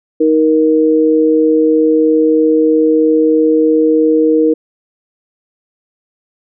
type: tone pair together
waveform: sine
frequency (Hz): 313.6 / 470.5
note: D#4 / A#4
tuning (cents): +14 / +16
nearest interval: perfect fifth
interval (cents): 702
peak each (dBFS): -10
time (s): 0.2-4.54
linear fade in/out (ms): 10
effects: none